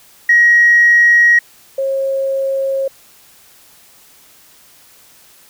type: tone pair in turn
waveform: sine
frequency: 1895 / 540.7 Hz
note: A#6 / C#5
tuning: +28 / -43 cents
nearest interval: octave + minor seventh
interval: 2171 cents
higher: first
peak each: -5 / -14 dBFS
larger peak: first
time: 0.29-1.39 / 1.78-2.88 s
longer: neither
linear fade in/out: 5 ms
effects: tanh soft clip ceiling -1 dBFS + white hiss -46 dBFS RMS until 5.49 s